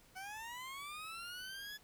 20% pulse linear sweep, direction up, 740 to 1712 Hz, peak -40 dBFS, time 0.15-1.78 s, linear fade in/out 20 ms, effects pink hiss -65 dBFS RMS until 1.83 s

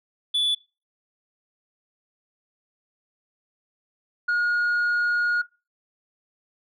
sine tone pair in turn, 3455 / 1437.2 Hz, A7 / F6, -32 / +49 cents, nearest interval octave + minor third, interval 1519 cents, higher first, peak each -17 dBFS, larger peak neither, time 0.34-0.55 / 4.28-5.42 s, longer second, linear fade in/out 10 ms, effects noise-tail reverb RT60 0.3 s tail -23 dB re dry + tanh soft clip ceiling -19 dBFS

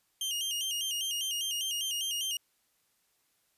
sawtooth tone with vibrato, 3003 Hz, F#7, 25 cents sharp, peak -28 dBFS, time 0.21-2.37 s, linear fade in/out 2 ms, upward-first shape square, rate 5 Hz, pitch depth 84 cents each way, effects white hiss -73 dBFS RMS until 3.57 s + resampled to 32000 Hz

